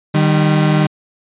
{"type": "tone pair together", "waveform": "35% pulse", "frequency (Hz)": [153.29, 196], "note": ["D#3", "G3"], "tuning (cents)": [-25, 0], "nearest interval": "major third", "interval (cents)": 425, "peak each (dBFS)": [-10, -15], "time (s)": [0.14, 0.87], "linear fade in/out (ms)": 10, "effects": ["resampled to 8000 Hz"]}